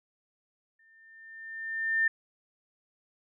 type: tone with exponential growth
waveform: sine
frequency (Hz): 1800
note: A6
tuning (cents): +39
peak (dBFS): -21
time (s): 0.79-2.08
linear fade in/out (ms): 5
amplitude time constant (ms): 280
effects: none